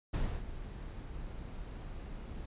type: noise with ADSR envelope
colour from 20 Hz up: brown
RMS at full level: -31 dBFS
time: 0.13-2.46 s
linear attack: 14 ms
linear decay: 270 ms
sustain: -12 dB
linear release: 10 ms
effects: resampled to 8000 Hz